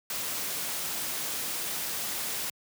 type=noise; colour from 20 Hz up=white; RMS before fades=-33 dBFS; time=0.1-2.5 s; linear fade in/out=2 ms; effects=high-pass 100 Hz 12 dB/octave